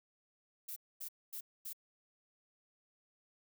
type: noise bursts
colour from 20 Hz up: violet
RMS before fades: -44 dBFS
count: 4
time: 0.68-1.732 s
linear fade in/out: 10 ms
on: 83 ms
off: 240 ms
effects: none